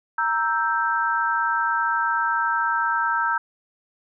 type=chord; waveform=sine; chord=E diminished; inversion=second; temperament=equal; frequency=932.3 / 1318.5 / 1568 Hz; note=Bb5 / E6 / G6; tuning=0 / 0 / 0 cents; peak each=-24 dBFS; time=0.18-3.38 s; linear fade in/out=5 ms; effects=none